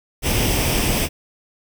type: noise with comb filter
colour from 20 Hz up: pink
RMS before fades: -19 dBFS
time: 0.22-1.09 s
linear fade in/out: 50 ms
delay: 0.36 ms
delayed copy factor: +0.55
effects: none